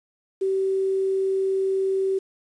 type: tone with quantisation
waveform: sine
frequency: 384.5 Hz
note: G4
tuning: 33 cents flat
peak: -20 dBFS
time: 0.41-2.19 s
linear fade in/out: 10 ms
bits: 8
effects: resampled to 22050 Hz